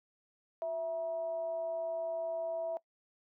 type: tone with frequency modulation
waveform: sine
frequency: 659.3 Hz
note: E5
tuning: in tune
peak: -32 dBFS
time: 0.62-2.77 s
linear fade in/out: 0 ms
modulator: 296 Hz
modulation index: 0.3
effects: noise-tail reverb RT60 0.1 s tail -21 dB re dry + high-pass 400 Hz 12 dB/octave